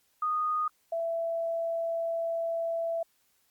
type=tone pair in turn; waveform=sine; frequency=1236 / 665.8 Hz; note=D#6 / E5; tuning=-12 / +17 cents; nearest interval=major seventh; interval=1071 cents; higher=first; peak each=-26 / -28 dBFS; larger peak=first; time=0.22-0.68 / 0.92-3.03 s; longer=second; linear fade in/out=5 ms; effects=white hiss -70 dBFS RMS until 3.5 s + Opus 48 kbps